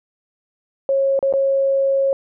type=tone with dropouts; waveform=sine; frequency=545 Hz; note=C#5; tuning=29 cents flat; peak=-14 dBFS; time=0.89-2.13 s; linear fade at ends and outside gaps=1 ms; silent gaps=1.191-1.227 / 1.326-1.337 s; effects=none